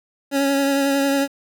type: tone with vibrato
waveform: 25% pulse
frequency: 277.2 Hz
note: C#4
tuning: in tune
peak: -13 dBFS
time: 0.31-1.28 s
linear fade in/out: 50 ms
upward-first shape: triangle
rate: 11 Hz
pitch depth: 25 cents each way
effects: 8-bit